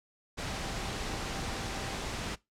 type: tone in noise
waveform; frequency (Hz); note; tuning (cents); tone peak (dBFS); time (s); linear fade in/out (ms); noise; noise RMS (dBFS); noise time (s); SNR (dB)
sine; 784; G5; 0; -47; 0.49-1.97; 20; pink; -36; 0.37-2.36; -14
effects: noise-tail reverb RT60 0.2 s tail -21 dB re dry + low-pass 7000 Hz 12 dB/octave